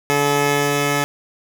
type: tone pair together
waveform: 10% pulse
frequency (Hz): 143.7 / 430.6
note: D3 / A4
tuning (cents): -37 / -37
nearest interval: octave + perfect fifth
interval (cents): 1900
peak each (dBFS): -11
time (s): 0.1-1.04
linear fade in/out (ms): 0
effects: none